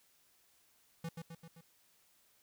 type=tone with echo; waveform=square; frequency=165.6 Hz; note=E3; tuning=8 cents sharp; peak=-39 dBFS; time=1.04-1.09 s; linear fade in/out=5 ms; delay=130 ms; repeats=4; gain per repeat=-4 dB; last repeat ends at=1.61 s; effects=white hiss -70 dBFS RMS until 2.42 s